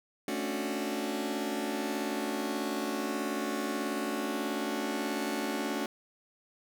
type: chord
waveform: sawtooth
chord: D major seventh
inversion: second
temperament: just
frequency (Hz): 220.2 / 275.3 / 293.7 / 367.1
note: A3 / C#4 / D4 / F#4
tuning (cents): +2 / -12 / 0 / -14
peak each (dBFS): -33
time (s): 0.28-5.86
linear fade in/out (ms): 2
effects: none